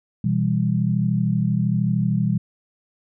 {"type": "chord", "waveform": "sine", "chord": "E minor", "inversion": "second", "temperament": "just", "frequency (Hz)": [123.61, 164.81, 197.78], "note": ["B2", "E3", "G3"], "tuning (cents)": [2, 0, 16], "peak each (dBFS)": -22, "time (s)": [0.24, 2.38], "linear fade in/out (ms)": 5, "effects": []}